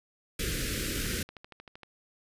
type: band-stop noise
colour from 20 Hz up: pink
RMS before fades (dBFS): -32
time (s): 0.39-1.23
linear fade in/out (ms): 5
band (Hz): 510 to 1400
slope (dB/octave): 48
type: click train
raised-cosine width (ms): 0.3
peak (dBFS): -30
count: 12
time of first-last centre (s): 0.98-1.833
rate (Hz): 12.9
effects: resampled to 32000 Hz